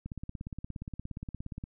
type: click train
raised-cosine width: 5 ms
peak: -26 dBFS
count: 28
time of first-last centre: 0.06-1.639 s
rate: 17.1 Hz
effects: none